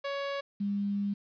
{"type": "tone pair in turn", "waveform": ["sawtooth", "sine"], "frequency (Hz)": [559, 201.7], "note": ["C#5", "G3"], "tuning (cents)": [14, 50], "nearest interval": "octave + tritone", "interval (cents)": 1764, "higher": "first", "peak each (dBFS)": -28, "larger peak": "neither", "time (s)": [[0.04, 0.41], [0.6, 1.14]], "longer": "second", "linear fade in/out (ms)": 10, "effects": ["resampled to 11025 Hz", "10-bit"]}